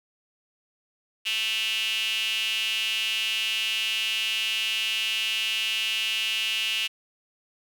sawtooth tone with high-pass filter, 220 Hz, A3, in tune, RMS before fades -27 dBFS, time 1.25-6.88 s, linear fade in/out 20 ms, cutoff 2800 Hz, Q 8.6, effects none

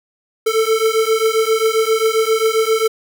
square beating tone pair, 440 / 447.5 Hz, A4 / A4, 0 / +29 cents, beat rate 7.5 Hz, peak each -17 dBFS, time 0.46-2.88 s, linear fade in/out 10 ms, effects none

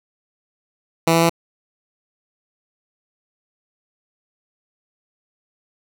10% pulse tone with pitch steps, 164.81 / 166.15 / 167.5 Hz, E3 / E3 / E3, 0 / +14 / +28 cents, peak -5 dBFS, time 1.07-1.295 s, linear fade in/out 5 ms, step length 75 ms, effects none

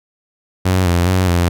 sawtooth tone with vibrato, 89.8 Hz, F2, 49 cents sharp, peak -8 dBFS, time 0.65-1.49 s, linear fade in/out 10 ms, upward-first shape square, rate 2.4 Hz, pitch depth 56 cents each way, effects none

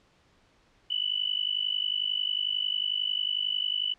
sine tone with amplitude modulation, 2978 Hz, F#7, 11 cents sharp, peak -22 dBFS, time 0.9-3.94 s, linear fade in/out 10 ms, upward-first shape sine, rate 51.1 Hz, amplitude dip 90%, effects pink hiss -64 dBFS RMS until 3.98 s + low-pass 5000 Hz 12 dB/octave

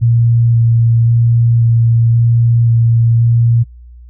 sine tone with vibrato, 116.54 Hz, A#2, in tune, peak -7 dBFS, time 0.01-3.64 s, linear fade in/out 20 ms, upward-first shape square, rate 0.94 Hz, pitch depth 10 cents each way, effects noise-tail reverb RT60 0.1 s tail -22 dB re dry + added 60 Hz sine -33 dBFS peak until 4.09 s

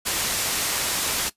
white low-pass noise, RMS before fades -25 dBFS, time 0.05-1.3 s, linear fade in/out 20 ms, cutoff 11000 Hz, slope 12 dB/octave, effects noise-tail reverb RT60 0.1 s tail -17 dB re dry + resampled to 32000 Hz

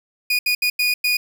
30% pulse tone bursts at uneven times, 2461 Hz, D#7, 20 cents flat, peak -14 dBFS, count 5, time 0.3-0.39 / 0.46-0.55 / 0.62-0.7 / 0.79-0.94 / 1.04-1.17 s, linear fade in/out 5 ms, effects none

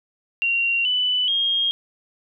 sine tone with pitch steps, 2757 / 2989 / 3241 Hz, F7 / F#7 / G#7, -23 / +17 / -43 cents, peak -18 dBFS, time 0.42-1.71 s, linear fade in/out 0 ms, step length 430 ms, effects none

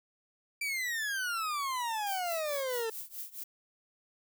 40% pulse exponential sweep, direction down, 2359 to 440 Hz, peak -31 dBFS, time 0.61-2.9 s, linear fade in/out 5 ms
violet noise with tremolo, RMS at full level -39 dBFS, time 2.06-3.44 s, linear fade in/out 10 ms, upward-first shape triangle, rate 4.6 Hz, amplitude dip 95%
effects none

